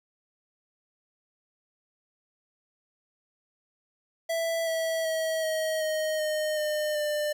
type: tone with pitch steps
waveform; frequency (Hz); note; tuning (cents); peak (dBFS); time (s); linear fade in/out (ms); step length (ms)
square; 661 / 651.5 / 642.2 / 633 / 623.9 / 615 / 606.1 / 597.4; E5 / E5 / E5 / D#5 / D#5 / D#5 / D#5 / D5; +5 / -20 / -45 / +30 / +5 / -20 / -46 / +29; -27; 4.29-7.33; 10; 380
effects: 11-bit